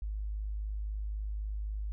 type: tone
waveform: sine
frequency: 51.91 Hz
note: G#1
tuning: in tune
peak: -33 dBFS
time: 0.02-1.92 s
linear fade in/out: 0 ms
effects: none